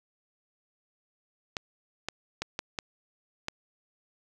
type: clicks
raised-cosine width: 0.2 ms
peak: -14 dBFS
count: 6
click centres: 1.568 / 2.086 / 2.42 / 2.591 / 2.788 / 3.484 s
effects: none